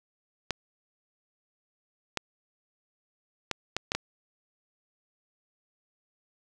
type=clicks; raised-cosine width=0.2 ms; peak=-11 dBFS; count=6; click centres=0.507 / 2.173 / 3.513 / 3.766 / 3.919 / 3.95 s; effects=none